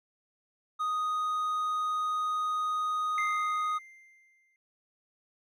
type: tone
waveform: triangle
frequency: 1244.5 Hz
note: D#6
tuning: in tune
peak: -26 dBFS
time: 0.79-3.79 s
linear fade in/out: 20 ms
type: tone with exponential decay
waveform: triangle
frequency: 2093 Hz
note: C7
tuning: in tune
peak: -28 dBFS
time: 3.18-4.56 s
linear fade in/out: 1 ms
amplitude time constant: 300 ms
effects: none